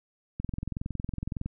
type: click train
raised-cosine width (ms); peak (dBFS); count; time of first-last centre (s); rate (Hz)
5; -20; 24; 0.4-1.46; 21.7
effects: none

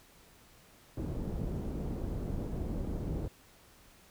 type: low-pass noise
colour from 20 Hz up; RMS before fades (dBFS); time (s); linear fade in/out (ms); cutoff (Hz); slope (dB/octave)
pink; -36; 0.97-3.28; 2; 370; 12
effects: pink hiss -60 dBFS RMS until 4.1 s

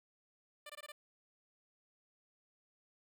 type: tone bursts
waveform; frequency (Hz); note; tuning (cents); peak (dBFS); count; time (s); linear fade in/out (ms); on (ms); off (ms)
10% pulse; 593; D5; +17; -39; 5; 0.66-0.92; 5; 36; 20
effects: none

